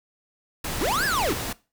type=noise; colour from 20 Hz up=pink; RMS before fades=-30 dBFS; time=0.64-1.53 s; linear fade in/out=5 ms
type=linear two-way sweep; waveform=square; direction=up then down; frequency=241.4 to 1747 to 241.4 Hz; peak=-23 dBFS; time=0.81-1.33 s; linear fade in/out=2 ms; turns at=1.05 s
effects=noise-tail reverb RT60 0.3 s tail -20 dB re dry